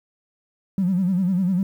triangle tone with vibrato, 184.7 Hz, F#3, 3 cents flat, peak -14 dBFS, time 0.78-1.63 s, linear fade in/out 2 ms, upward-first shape sine, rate 10 Hz, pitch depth 110 cents each way, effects tanh soft clip ceiling -15 dBFS + 9-bit

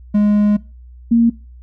triangle / sine tone pair in turn, 207.7 / 232.4 Hz, G#3 / A#3, 0 / -5 cents, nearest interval major second, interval 195 cents, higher second, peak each -8 / -8 dBFS, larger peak neither, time 0.14-0.57 / 1.11-1.3 s, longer first, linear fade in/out 10 ms, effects noise-tail reverb RT60 0.3 s tail -21 dB re dry + added 61 Hz sine -36 dBFS peak until 1.62 s

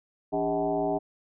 sine tone with frequency modulation, 519 Hz, C5, 14 cents flat, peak -24 dBFS, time 0.32-0.99 s, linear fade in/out 20 ms, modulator 116 Hz, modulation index 2.4, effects none

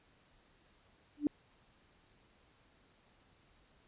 sine tone with exponential growth, 293.7 Hz, D4, in tune, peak -23 dBFS, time 1.17-1.27 s, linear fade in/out 1 ms, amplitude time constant 21 ms, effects pink hiss -68 dBFS RMS until 3.87 s + resampled to 8000 Hz

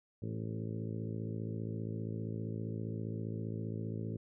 harmonic tone with a mistuned harmonic, 55.1 Hz, A1, 3 cents sharp, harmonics 2 / 3 / 4 / 5 / 6 / 7 / 8 / 9 / 10, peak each -39 / -43 / -44 / -49 / -48 / -50 / -50 / -57 / -58 dBFS, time 0.22-4.17 s, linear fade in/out 5 ms, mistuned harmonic 7, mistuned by +19 cents, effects none

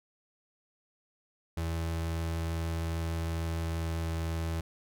35% pulse tone with pitch glide, 82.41 to 81.89 Hz, E2 to E2, 0 to -11 cents, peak -29 dBFS, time 1.57-4.61 s, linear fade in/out 5 ms, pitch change -11 cents, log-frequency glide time 3.6-4.42 s, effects none

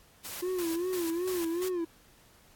white noise with tremolo, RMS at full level -40 dBFS, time 0.24-1.69 s, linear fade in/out 10 ms, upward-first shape square, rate 2.9 Hz, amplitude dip 70%
triangle tone with vibrato, 349.2 Hz, F4, in tune, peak -27 dBFS, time 0.42-1.85 s, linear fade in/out 10 ms, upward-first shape sine, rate 2.6 Hz, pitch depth 110 cents each way
effects pink hiss -60 dBFS RMS until 2.55 s + AAC 64 kbps

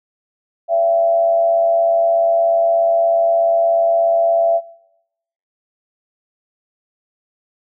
sine tone with frequency modulation, 672 Hz, E5, 33 cents sharp, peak -12 dBFS, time 0.68-4.61 s, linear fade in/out 50 ms, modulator 96.8 Hz, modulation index 0.47, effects noise-tail reverb RT60 0.9 s tail -23 dB re dry

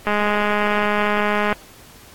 click train, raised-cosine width 0.5 ms, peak -5 dBFS, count 304, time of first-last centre 0.07-1.527 s, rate 208 Hz, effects pink hiss -45 dBFS RMS until 2.14 s + AAC 64 kbps

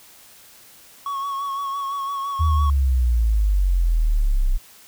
triangle tone with vibrato, 1108.7 Hz, C#6, in tune, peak -22 dBFS, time 1.06-2.7 s, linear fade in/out 2 ms, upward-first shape sine, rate 5.9 Hz, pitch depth 33 cents each way
sine exponential sweep, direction down, 81 to 30.91 Hz, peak -15 dBFS, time 2.39-4.58 s, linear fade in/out 20 ms
effects white hiss -48 dBFS RMS until 4.87 s

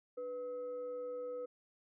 sine tone with frequency modulation, 494.6 Hz, B4, 3 cents sharp, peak -39 dBFS, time 0.17-1.46 s, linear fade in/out 10 ms, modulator 789 Hz, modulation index 0.29, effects none

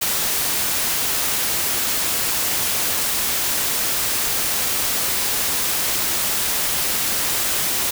white noise, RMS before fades -21 dBFS, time 0.01-7.91 s, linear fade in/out 10 ms, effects none

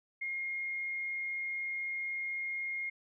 sine tone, 2138 Hz, C7, 37 cents sharp, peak -34 dBFS, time 0.21-2.9 s, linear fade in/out 10 ms, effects none

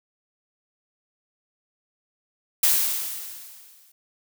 blue noise with exponential decay, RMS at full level -17 dBFS, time 2.63-3.92 s, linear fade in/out 5 ms, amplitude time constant 280 ms, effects none

